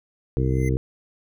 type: harmonic tone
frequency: 65 Hz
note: C2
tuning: 11 cents flat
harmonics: 1 / 2 / 3 / 4 / 5 / 6 / 7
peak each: -24 / -22 / -32 / -32 / -29 / -32 / -30 dBFS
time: 0.37-0.77 s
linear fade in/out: 0 ms
type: tone with exponential growth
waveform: square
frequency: 2060 Hz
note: C7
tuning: 28 cents flat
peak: -32 dBFS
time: 0.39-0.69 s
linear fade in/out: 5 ms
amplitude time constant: 64 ms
effects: none